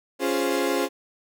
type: chord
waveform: 35% pulse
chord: Db major seventh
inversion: none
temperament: equal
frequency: 277.2 / 349.2 / 415.3 / 523.3 Hz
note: Db4 / F4 / Ab4 / C5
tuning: 0 / 0 / 0 / 0 cents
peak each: -26 dBFS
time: 0.19-0.89 s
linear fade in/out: 50 ms
effects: none